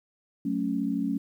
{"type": "chord", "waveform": "sine", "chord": "F# minor", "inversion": "none", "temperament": "equal", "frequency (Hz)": [185, 220, 277.2], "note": ["F#3", "A3", "C#4"], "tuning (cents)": [0, 0, 0], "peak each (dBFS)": [-32, -30, -28], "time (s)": [0.45, 1.18], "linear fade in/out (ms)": 5, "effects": ["10-bit"]}